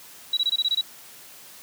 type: tone bursts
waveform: sine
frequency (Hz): 3897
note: B7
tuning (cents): -24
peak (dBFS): -19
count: 8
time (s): 0.33-0.812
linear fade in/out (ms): 5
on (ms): 41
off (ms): 22
effects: white hiss -46 dBFS RMS until 1.62 s + high-pass 100 Hz 12 dB/octave